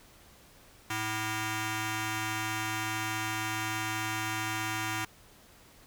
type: ring-modulated tone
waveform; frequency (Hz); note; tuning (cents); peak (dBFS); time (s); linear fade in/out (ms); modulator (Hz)
10% pulse; 435.3; A4; -19; -20; 0.9-5.05; 5; 546
effects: pink hiss -57 dBFS RMS until 5.86 s